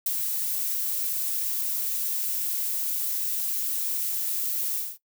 violet noise with ADSR envelope, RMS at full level -24 dBFS, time 0.06-4.98 s, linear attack 4 ms, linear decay 33 ms, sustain -4 dB, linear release 220 ms, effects noise-tail reverb RT60 0.1 s tail -17 dB re dry

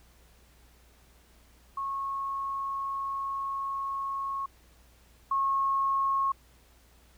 sine tone pair in turn, 1095 / 1089.8 Hz, C#6 / C#6, -22 / -30 cents, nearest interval unison, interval 8 cents, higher first, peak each -30 / -24 dBFS, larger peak second, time 1.77-4.46 / 5.31-6.32 s, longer first, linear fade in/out 5 ms, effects added 60 Hz sine -59 dBFS peak until 7.17 s + pink hiss -62 dBFS RMS until 7.17 s

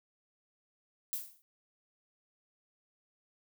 violet noise with exponential decay, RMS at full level -33 dBFS, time 1.13-1.42 s, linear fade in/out 0 ms, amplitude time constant 63 ms, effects none

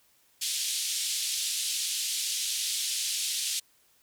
pink band-pass noise, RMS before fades -31 dBFS, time 0.41-3.6 s, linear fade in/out 10 ms, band 3200 to 11000 Hz, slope 24 dB/octave, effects white hiss -65 dBFS RMS until 4.02 s

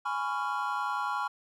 triangle chord, C# dominant seventh, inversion second, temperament just, 831.5 / 997.9 / 1108.7 / 1385.9 Hz, G#5 / B5 / C#6 / E#6, +2 / +18 / 0 / -14 cents, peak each -33 dBFS, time 0.05-1.28 s, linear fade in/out 10 ms, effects none

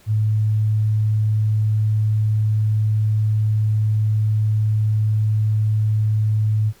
sine tone, 107.6 Hz, A2, 38 cents flat, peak -15 dBFS, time 0.06-6.73 s, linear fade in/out 50 ms, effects pink hiss -52 dBFS RMS until 6.8 s

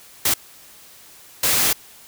white noise bursts at uneven times, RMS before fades -18 dBFS, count 2, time 0.25-0.34 / 1.43-1.73 s, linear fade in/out 5 ms, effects white hiss -46 dBFS RMS until 2.07 s

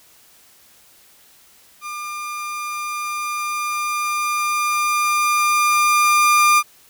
30% pulse tone with level ramp, 1201 Hz, D6, 38 cents sharp, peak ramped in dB -25 to -8 dBFS, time 1.81-6.63 s, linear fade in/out 50 ms, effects white hiss -51 dBFS RMS until 6.89 s

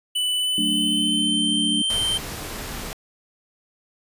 square tone with pitch glide, 2987 to 3121 Hz, F#7 to G7, +16 to -8 cents, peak -21 dBFS, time 0.15-2.18 s, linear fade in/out 10 ms, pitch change +76 cents, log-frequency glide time 0.37-1.55 s
sine chord, D major, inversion first, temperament equal, 185 / 220 / 293.7 Hz, F#3 / A3 / D4, 0 / 0 / 0 cents, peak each -30 / -26 / -26 dBFS, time 0.58-1.82 s, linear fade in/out 2 ms
pink noise, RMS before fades -32 dBFS, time 1.9-2.93 s, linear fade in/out 0 ms
effects resampled to 32000 Hz

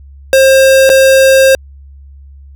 square tone with dropouts, 533 Hz, C5, 32 cents sharp, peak -4 dBFS, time 0.33-1.55 s, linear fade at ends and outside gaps 1 ms, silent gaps 0.893-0.899 s, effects added 69 Hz sine -32 dBFS peak until 2.55 s

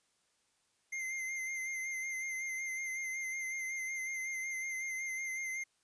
square tone with vibrato, 2090 Hz, C7, 2 cents flat, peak -37 dBFS, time 0.92-5.64 s, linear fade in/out 10 ms, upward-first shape sine, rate 5.4 Hz, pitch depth 30 cents each way, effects white hiss -75 dBFS RMS until 5.83 s + resampled to 22050 Hz

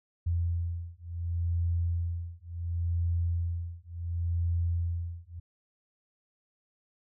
sine beating tone pair, 85 / 85.7 Hz, F2 / F2, -46 / -32 cents, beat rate 0.7 Hz, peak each -31 dBFS, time 0.26-5.4 s, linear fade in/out 10 ms, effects none

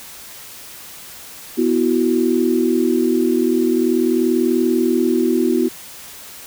sine chord, B suspended fourth, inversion none, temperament equal, 246.9 / 329.6 / 370 Hz, B3 / E4 / F#4, 0 / 0 / 0 cents, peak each -18 dBFS, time 1.57-5.69 s, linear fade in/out 20 ms, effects white hiss -37 dBFS RMS until 6.46 s

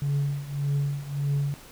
sine tone with tremolo, 141.9 Hz, C#3, 41 cents sharp, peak -19 dBFS, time 0.02-1.54 s, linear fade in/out 0 ms, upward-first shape triangle, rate 1.7 Hz, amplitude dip 90%, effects tanh soft clip ceiling -20 dBFS + pink hiss -48 dBFS RMS until 1.71 s

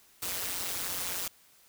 white noise with amplitude modulation, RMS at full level -31 dBFS, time 0.22-1.28 s, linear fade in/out 5 ms, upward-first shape sine, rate 181 Hz, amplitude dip 80%, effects white hiss -61 dBFS RMS until 1.68 s

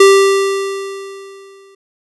square tone with exponential decay, 392 Hz, G4, in tune, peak -3 dBFS, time 0-1.75 s, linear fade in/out 5 ms, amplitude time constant 380 ms, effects resampled to 24000 Hz

